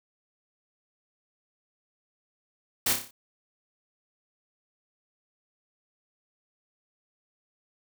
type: noise with echo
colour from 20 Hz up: white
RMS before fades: -25 dBFS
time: 2.86-2.93 s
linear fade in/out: 5 ms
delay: 30 ms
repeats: 6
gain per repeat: -5 dB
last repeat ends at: 3.11 s
effects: none